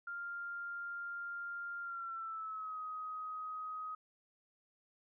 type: tone with pitch glide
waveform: sine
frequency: 1396.9 to 1259 Hz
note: F6 to D#6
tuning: 0 to +20 cents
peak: -40 dBFS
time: 0.07-3.95 s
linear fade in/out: 5 ms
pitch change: -180 cents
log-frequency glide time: 1.81-2.79 s
effects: none